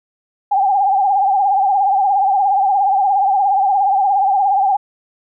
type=tone with vibrato; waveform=sine; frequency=790 Hz; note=G5; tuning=13 cents sharp; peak=-11 dBFS; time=0.51-4.77 s; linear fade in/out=10 ms; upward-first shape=triangle; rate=17 Hz; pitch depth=98 cents each way; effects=none